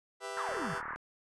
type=chord; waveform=20% pulse; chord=E minor; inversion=first; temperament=just; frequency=395.6 / 494.4 / 659.3 Hz; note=G4 / B4 / E5; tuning=+16 / +2 / 0 cents; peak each=-38 dBFS; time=0.2-0.82 s; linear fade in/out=50 ms
type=band-pass noise; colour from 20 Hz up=pink; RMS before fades=-40 dBFS; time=0.37-0.96 s; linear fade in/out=0 ms; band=930 to 1800 Hz; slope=48 dB/octave
type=exponential sweep; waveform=triangle; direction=down; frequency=1396.9 to 138.59 Hz; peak=-35 dBFS; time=0.38-0.74 s; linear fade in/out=0 ms
type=click train; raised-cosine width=1 ms; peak=-34 dBFS; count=19; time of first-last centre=0.49-0.96 s; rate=38.3 Hz
effects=resampled to 24000 Hz